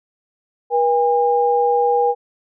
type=tone pair together; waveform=sine; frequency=481.6 / 810 Hz; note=B4 / G#5; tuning=-44 / -43 cents; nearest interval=major sixth; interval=901 cents; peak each=-16 dBFS; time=0.7-2.15 s; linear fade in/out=50 ms; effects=none